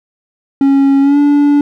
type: tone with pitch glide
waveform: triangle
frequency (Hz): 275.1 to 288.8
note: C#4 to D4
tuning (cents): -13 to -29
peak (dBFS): -4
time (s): 0.61-1.61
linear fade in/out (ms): 2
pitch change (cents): +84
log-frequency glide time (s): 1.01-1.18
effects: none

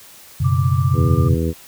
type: chord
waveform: sine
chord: F# suspended fourth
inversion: none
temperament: equal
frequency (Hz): 92.5 / 123.47 / 138.59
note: F#2 / B2 / C#3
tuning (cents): 0 / 0 / 0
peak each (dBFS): -18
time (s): 0.4-1.35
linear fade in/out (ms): 10
type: tone with pitch glide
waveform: sine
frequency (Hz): 1174.7 to 1191.8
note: D6 to D6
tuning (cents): 0 to +25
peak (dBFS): -28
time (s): 0.44-1.29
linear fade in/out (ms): 10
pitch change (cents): +25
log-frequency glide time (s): 0.86-1.08
type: harmonic tone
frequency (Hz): 81.9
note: E2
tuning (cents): -11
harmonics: 1 / 2 / 3 / 4 / 5 / 6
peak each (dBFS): -20 / -23 / -25 / -26 / -27 / -28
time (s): 0.93-1.54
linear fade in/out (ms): 50
effects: white hiss -43 dBFS RMS until 1.67 s

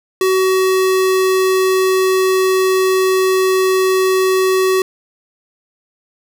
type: tone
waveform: square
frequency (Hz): 376.6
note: F#4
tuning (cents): +31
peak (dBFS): -12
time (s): 0.21-4.82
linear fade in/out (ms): 2
effects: none

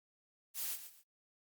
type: noise with echo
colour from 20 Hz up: blue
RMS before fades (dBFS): -39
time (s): 0.54-0.78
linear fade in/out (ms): 50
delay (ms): 130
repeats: 2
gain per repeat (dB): -11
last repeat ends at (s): 1.04
effects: Opus 48 kbps

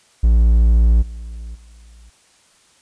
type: tone with level steps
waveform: triangle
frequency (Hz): 57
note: A#1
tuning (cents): -38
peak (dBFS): -7 / -26 / -39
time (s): 0.23-2.1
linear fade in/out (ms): 10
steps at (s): 1.01 / 1.54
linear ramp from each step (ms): 20
effects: white hiss -54 dBFS RMS until 2.81 s + resampled to 22050 Hz

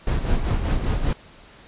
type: noise with tremolo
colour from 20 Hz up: brown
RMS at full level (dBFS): -19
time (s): 0.07-1.13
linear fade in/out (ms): 2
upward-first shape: sine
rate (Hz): 5.1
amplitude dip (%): 55
effects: pink hiss -48 dBFS RMS until 1.67 s + resampled to 8000 Hz

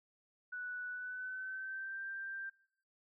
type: tone with pitch glide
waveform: sine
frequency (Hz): 1480 to 1577.1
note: F#6 to G6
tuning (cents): 0 to +10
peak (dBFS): -40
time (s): 0.52-2.5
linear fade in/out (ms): 10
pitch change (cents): +110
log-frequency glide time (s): 0.9-2.02
effects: noise-tail reverb RT60 0.7 s tail -22 dB re dry

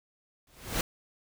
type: noise with exponential growth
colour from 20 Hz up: pink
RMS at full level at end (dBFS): -26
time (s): 0.47-0.81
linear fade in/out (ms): 2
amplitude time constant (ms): 73
effects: none

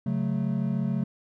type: chord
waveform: triangle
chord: F# minor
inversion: second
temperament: equal with one note detuned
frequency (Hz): 138.59 / 185 / 219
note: C#3 / F#3 / A3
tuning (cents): 0 / 0 / -8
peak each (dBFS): -27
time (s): 0.06-1.04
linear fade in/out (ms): 5
effects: none

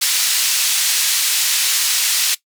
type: band-pass noise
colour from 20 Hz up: pink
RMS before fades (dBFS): -17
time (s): 0.01-2.35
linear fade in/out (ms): 10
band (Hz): 3300 to 13000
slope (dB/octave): 12
effects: noise-tail reverb RT60 0.1 s tail -18 dB re dry

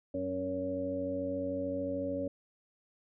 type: harmonic tone with a mistuned harmonic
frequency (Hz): 93.6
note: F#2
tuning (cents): +20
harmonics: 1 / 2 / 3 / 5 / 6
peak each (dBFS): -45 / -46 / -36 / -42 / -35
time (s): 0.14-2.28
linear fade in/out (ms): 5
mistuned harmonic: 3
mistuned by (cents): -28
effects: none

